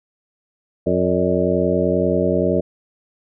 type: harmonic tone with a mistuned harmonic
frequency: 90.4 Hz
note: F#2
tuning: 40 cents flat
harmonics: 1 / 2 / 3 / 4 / 5 / 6 / 7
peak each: -27 / -22 / -24 / -22 / -22 / -22 / -24 dBFS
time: 0.86-2.61 s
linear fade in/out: 10 ms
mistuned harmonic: 6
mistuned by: +88 cents
effects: none